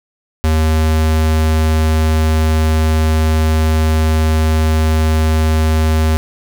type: tone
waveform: square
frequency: 78.8 Hz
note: D#2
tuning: 23 cents sharp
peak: -11 dBFS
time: 0.44-6.17 s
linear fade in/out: 0 ms
effects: none